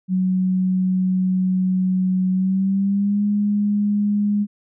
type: tone with pitch glide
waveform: sine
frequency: 185.6 to 205.9 Hz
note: F#3 to G#3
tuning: +6 to -15 cents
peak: -16 dBFS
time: 0.08-4.47 s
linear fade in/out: 50 ms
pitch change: +179 cents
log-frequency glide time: 2.31-3.24 s
effects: none